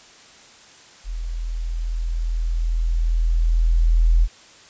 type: tone with level ramp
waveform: sine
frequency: 41.2 Hz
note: E1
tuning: in tune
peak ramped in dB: -25 to -11 dBFS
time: 1.04-4.28 s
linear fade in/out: 50 ms
effects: white hiss -47 dBFS RMS until 4.69 s + resampled to 16000 Hz